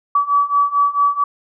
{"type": "beating tone pair", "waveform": "sine", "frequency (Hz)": [1143, 1147.5], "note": ["D6", "D6"], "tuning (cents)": [-47, -40], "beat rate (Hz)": 4.5, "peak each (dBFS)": [-17, -15], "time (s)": [0.15, 1.24], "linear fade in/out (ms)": 5, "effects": []}